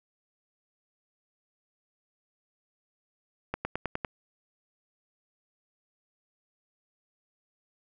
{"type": "accelerating click train", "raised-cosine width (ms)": 0.5, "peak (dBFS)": -15, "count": 6, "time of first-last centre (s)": [3.54, 4.048], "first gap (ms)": 110, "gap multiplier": 0.96, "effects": []}